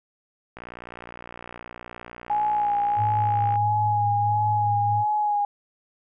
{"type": "click train", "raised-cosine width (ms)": 0.5, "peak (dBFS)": -23, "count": 179, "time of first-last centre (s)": [0.57, 3.557], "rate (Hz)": 59.6}
{"type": "tone with vibrato", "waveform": "sine", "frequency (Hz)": 830.6, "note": "G#5", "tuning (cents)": 0, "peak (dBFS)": -20, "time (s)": [2.3, 5.45], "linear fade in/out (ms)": 2, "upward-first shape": "sine", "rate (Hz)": 1.5, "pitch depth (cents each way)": 28}
{"type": "tone with tremolo", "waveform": "sine", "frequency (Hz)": 107.1, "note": "A2", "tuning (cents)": -46, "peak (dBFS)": -24, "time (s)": [2.96, 5.05], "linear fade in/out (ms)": 50, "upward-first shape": "triangle", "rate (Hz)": 4.7, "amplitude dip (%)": 25}
{"effects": []}